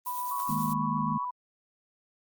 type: noise with tremolo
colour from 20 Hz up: violet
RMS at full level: -37 dBFS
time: 0.05-0.74 s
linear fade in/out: 20 ms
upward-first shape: triangle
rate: 9.2 Hz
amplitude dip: 45%
type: tone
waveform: sine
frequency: 989 Hz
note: B5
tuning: 2 cents sharp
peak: -31 dBFS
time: 0.06-1.31 s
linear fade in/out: 10 ms
type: tone with vibrato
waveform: sine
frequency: 1108.7 Hz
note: C#6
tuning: in tune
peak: -33 dBFS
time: 0.31-1.25 s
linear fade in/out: 5 ms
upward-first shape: sine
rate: 7.9 Hz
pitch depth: 23 cents each way
type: chord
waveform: sine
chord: D# suspended fourth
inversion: none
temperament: equal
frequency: 155.56 / 207.7 / 233.1 Hz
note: D#3 / G#3 / A#3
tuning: 0 / 0 / 0 cents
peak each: -33 dBFS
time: 0.49-1.18 s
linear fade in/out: 5 ms
effects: Opus 32 kbps